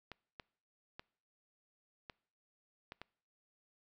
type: clicks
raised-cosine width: 0.3 ms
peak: -30 dBFS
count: 6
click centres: 0.117 / 0.398 / 0.995 / 2.098 / 2.921 / 3.016 s
effects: noise-tail reverb RT60 0.6 s tail -25 dB re dry